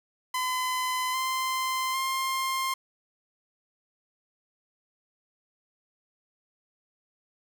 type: tone with pitch steps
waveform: sawtooth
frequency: 1017 / 1039 / 1058 Hz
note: C6 / C6 / C6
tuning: -50 / -12 / +19 cents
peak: -23 dBFS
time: 0.34-2.74 s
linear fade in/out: 5 ms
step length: 800 ms
effects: 9-bit